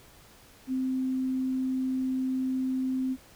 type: tone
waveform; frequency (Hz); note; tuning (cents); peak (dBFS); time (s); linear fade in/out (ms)
sine; 260; C4; -11; -26; 0.67-3.17; 50
effects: pink hiss -55 dBFS RMS until 3.35 s